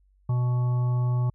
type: harmonic tone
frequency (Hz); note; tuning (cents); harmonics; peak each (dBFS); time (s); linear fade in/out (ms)
123.47; B2; 0; 1 / 3 / 5 / 7 / 9; -21 / -43 / -44 / -42 / -43; 0.29-1.3; 5
effects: added 48 Hz sine -59 dBFS peak until 1.34 s